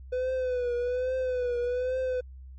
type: tone with vibrato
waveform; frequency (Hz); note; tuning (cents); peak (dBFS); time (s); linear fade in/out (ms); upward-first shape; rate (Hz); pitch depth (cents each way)
triangle; 499.6; B4; +20; -24; 0.12-2.21; 10; triangle; 1.2; 71
effects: added 65 Hz sine -42 dBFS peak until 2.58 s + MP3 32 kbps